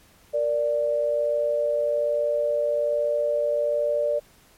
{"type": "tone pair together", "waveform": "sine", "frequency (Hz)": [466.1, 587.3], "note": ["A#4", "D5"], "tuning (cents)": [0, 0], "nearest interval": "major third", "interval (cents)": 400, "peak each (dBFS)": [-28, -21], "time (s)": [0.33, 4.2], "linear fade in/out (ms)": 20, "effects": ["pink hiss -56 dBFS RMS until 4.57 s", "MP3 64 kbps"]}